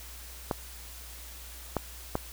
clicks, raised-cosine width 1 ms, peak -13 dBFS, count 3, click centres 0.512 / 1.767 / 2.154 s, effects added 60 Hz sine -46 dBFS peak until 2.32 s + white hiss -47 dBFS RMS until 2.32 s

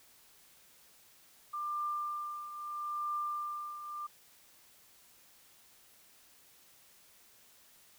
sine tone with tremolo, 1192 Hz, D6, 25 cents sharp, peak -32 dBFS, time 1.53-4.07 s, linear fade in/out 10 ms, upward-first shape triangle, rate 0.77 Hz, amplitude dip 70%, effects white hiss -62 dBFS RMS until 7.98 s

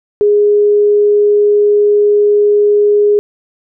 sine tone, 413.9 Hz, G#4, 6 cents flat, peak -6 dBFS, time 0.21-3.19 s, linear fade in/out 0 ms, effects none

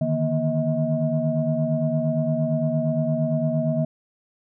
sine tone cluster, 149.6 / 158.3 / 237 / 637 Hz, D3 / D#3 / A#3 / D#5, +32 / +30 / +29 / +41 cents, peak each -25 dBFS, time 0.01-3.85 s, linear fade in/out 5 ms, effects tanh soft clip ceiling -10 dBFS

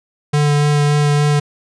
square tone with vibrato, 146.83 Hz, D3, in tune, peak -12 dBFS, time 0.33-1.4 s, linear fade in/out 10 ms, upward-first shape sine, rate 3.5 Hz, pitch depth 11 cents each way, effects resampled to 22050 Hz

